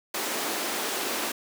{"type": "high-pass noise", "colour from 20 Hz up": "pink", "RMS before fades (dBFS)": -30, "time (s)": [0.14, 1.32], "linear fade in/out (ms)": 5, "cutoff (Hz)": 270, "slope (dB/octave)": 24, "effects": []}